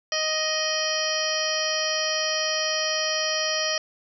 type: harmonic tone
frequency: 624 Hz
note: D#5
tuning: 5 cents sharp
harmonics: 1 / 2 / 3 / 4 / 5 / 7 / 8 / 9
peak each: -29 / -34 / -31 / -35 / -31 / -34 / -31 / -29 dBFS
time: 0.12-3.78 s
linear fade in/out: 2 ms
effects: none